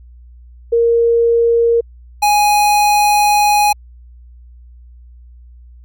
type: tone pair in turn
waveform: sine / square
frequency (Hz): 466.2 / 830.7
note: A#4 / G#5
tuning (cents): 0 / 0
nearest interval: minor seventh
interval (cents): 1000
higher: second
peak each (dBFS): -9 / -10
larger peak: first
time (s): 0.72-1.81 / 2.22-3.73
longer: second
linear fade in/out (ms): 10
effects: added 60 Hz sine -37 dBFS peak until 5.84 s